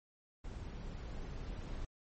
brown noise with level ramp, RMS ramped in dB -45 to -42 dBFS, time 0.44-1.85 s, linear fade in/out 5 ms, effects MP3 32 kbps

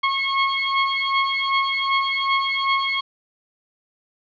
20% pulse beating tone pair, 1089 / 1091.6 Hz, C#6 / C#6, -31 / -27 cents, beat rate 2.6 Hz, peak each -17 dBFS, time 0.03-3.01 s, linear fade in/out 10 ms, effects resampled to 11025 Hz + 8-bit

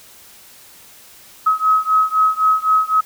sine beating tone pair, 1275 / 1278.9 Hz, D#6 / D#6, +42 / +47 cents, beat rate 3.9 Hz, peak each -15 / -16 dBFS, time 1.46-3.01 s, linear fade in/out 10 ms, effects white hiss -44 dBFS RMS until 3.05 s

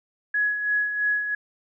sine tone with tremolo, 1680 Hz, G#6, 19 cents sharp, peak -19 dBFS, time 0.34-1.35 s, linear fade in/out 5 ms, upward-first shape sine, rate 3 Hz, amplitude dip 55%, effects none

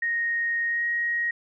sine tone with pitch glide, 1864.7 to 1884.2 Hz, A#6 to A#6, 0 to +18 cents, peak -23 dBFS, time 0.02-1.31 s, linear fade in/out 5 ms, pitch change +18 cents, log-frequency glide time 0.67-0.85 s, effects none

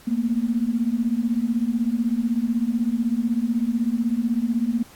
sine beating tone pair, 224.3 / 240.3 Hz, A3 / B3, +34 / -47 cents, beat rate 16 Hz, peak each -23 / -22 dBFS, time 0.07-4.83 s, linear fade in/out 10 ms, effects pink hiss -49 dBFS RMS until 4.95 s + AAC 64 kbps

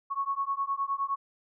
sine beating tone pair, 1100 / 1109.7 Hz, C#6 / C#6, -14 / +2 cents, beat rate 9.7 Hz, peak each -31 dBFS, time 0.1-1.16 s, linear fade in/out 20 ms, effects none

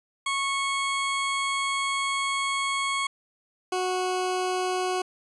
20% pulse tone pair in turn, 1100 / 367.9 Hz, C#6 / F#4, -14 / -10 cents, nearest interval octave + perfect fifth, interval 1896 cents, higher first, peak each -20 dBFS, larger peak neither, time 0.26-3.07 / 3.72-5.02 s, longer first, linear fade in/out 5 ms, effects resampled to 24000 Hz

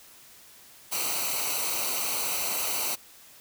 white noise with comb filter, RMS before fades -29 dBFS, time 0.91-2.96 s, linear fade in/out 20 ms, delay 0.58 ms, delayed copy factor -0.75, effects white hiss -52 dBFS RMS until 3.4 s

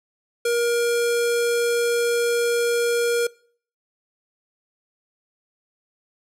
square tone with low-pass filter, 473.3 Hz, A#4, 26 cents sharp, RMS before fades -21 dBFS, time 0.45-3.27 s, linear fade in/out 5 ms, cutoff 11000 Hz, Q 1.7, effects noise-tail reverb RT60 0.5 s tail -23 dB re dry

